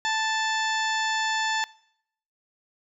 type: harmonic tone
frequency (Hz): 880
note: A5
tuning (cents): 0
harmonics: 1 / 2 / 3 / 4 / 5 / 6 / 7 / 8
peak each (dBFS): -27 / -27 / -36 / -32 / -37 / -39 / -45 / -38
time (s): 0.05-1.64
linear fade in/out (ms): 0
effects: noise-tail reverb RT60 0.7 s tail -22 dB re dry